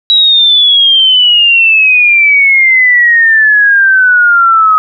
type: exponential sweep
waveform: sine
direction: down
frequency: 3891 to 1261 Hz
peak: -3 dBFS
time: 0.1-4.78 s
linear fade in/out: 0 ms
effects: none